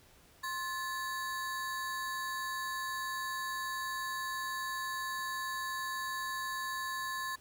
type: ring-modulated tone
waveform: square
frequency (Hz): 1396.9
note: F6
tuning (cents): 0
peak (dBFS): -33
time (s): 0.43-7.36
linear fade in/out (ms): 10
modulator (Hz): 340
effects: pink hiss -62 dBFS RMS until 7.4 s